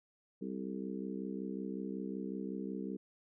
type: harmonic tone with a mistuned harmonic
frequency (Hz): 65.41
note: C2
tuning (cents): 0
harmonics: 3 / 4 / 5 / 6 / 7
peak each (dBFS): -41 / -43 / -45 / -47 / -48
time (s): 0.41-2.97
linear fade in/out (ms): 10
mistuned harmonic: 7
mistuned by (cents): -46
effects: none